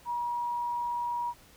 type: tone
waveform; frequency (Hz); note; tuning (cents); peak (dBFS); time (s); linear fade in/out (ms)
sine; 958; A#5; +47; -29; 0.05-1.34; 50
effects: pink hiss -57 dBFS RMS until 1.56 s